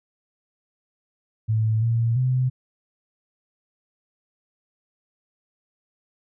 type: tone with pitch steps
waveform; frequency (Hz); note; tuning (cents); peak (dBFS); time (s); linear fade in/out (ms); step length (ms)
sine; 110.1 / 115.6 / 128; A2 / A#2 / C3; +2 / -14 / -38; -18; 1.48-2.5; 20; 340
effects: none